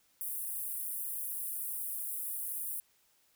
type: high-pass noise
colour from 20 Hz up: pink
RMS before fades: -38 dBFS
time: 0.21-2.8 s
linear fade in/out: 0 ms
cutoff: 9700 Hz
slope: 48 dB/octave
effects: white hiss -70 dBFS RMS until 3.35 s